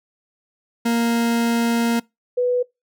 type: tone pair in turn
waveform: 40% pulse / sine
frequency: 233.1 / 493.9 Hz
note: A#3 / B4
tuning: 0 / 0 cents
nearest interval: octave + minor second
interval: 1300 cents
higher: second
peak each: -16 dBFS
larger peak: neither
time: 0.85-2 / 2.37-2.63 s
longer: first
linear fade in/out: 10 ms
effects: noise-tail reverb RT60 0.2 s tail -24 dB re dry